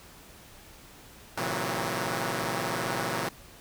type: tone cluster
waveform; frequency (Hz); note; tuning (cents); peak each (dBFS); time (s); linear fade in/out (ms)
5% pulse; 114.7 / 133.4 / 162.9 / 184.4; A#2 / C3 / E3 / F#3; -28 / +34 / -20 / -6; -23; 1.37-3.29; 5
effects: pink hiss -51 dBFS RMS until 3.6 s